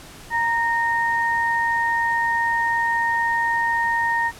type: tone pair together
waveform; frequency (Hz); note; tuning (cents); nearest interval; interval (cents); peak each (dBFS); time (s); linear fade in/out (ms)
sine; 931 / 1847.5; A#5 / A#6; -2 / -16; octave; 1186; -21; 0.3-4.32; 50
effects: pink hiss -42 dBFS RMS until 4.39 s + low-pass 12000 Hz 12 dB/octave